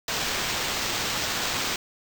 white noise with sample-and-hold, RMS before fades -28 dBFS, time 0.08-1.76 s, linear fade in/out 2 ms, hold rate 11025 Hz, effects none

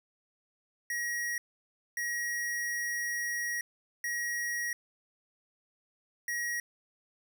square tone bursts at uneven times, 1900 Hz, A#6, 33 cents sharp, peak -32 dBFS, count 4, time 0.9-1.38 / 1.97-3.61 / 4.04-4.73 / 6.28-6.6 s, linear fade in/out 2 ms, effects none

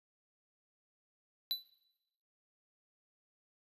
square tone with exponential decay, 3981 Hz, B7, 13 cents sharp, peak -29 dBFS, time 1.51-1.65 s, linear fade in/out 0 ms, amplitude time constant 29 ms, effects noise-tail reverb RT60 0.9 s tail -18 dB re dry + resampled to 32000 Hz

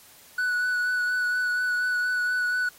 triangle tone with vibrato, 1480 Hz, F#6, in tune, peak -21 dBFS, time 0.38-2.69 s, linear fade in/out 5 ms, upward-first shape sine, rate 4.2 Hz, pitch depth 16 cents each way, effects white hiss -52 dBFS RMS until 2.78 s + AAC 48 kbps

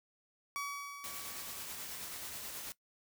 30% pulse tone with exponential decay, 1136 Hz, C#6, 42 cents sharp, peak -33 dBFS, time 0.56-2.22 s, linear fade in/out 0 ms, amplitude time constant 360 ms
white noise with tremolo, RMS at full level -43 dBFS, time 1.04-2.72 s, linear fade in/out 0 ms, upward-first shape triangle, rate 9.3 Hz, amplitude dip 30%
effects noise-tail reverb RT60 0.1 s tail -18 dB re dry

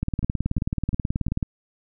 two click trains, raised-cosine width 5 ms, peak -17 / -11 dBFS, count 4 / 27, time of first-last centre 0.23-1.283 / 0.03-1.428 s, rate 2.85 / 18.6 Hz, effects none

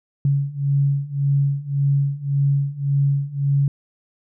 sine beating tone pair, 139.2 / 141 Hz, C#3 / C#3, +8 / +30 cents, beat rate 1.8 Hz, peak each -21 / -19 dBFS, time 0.25-3.68 s, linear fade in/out 2 ms, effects none

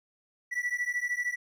triangle beating tone pair, 1950 / 1963 Hz, B6 / B6, -23 / -11 cents, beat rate 13 Hz, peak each -30 dBFS, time 0.51-1.36 s, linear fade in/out 20 ms, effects none

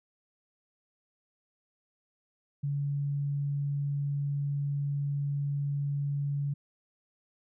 sine tone, 142.3 Hz, C#3, 46 cents sharp, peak -28 dBFS, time 2.63-6.54 s, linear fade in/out 10 ms, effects none

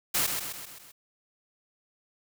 white noise with echo, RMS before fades -26 dBFS, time 0.14-0.27 s, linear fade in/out 10 ms, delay 130 ms, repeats 5, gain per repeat -5 dB, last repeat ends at 0.92 s, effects none

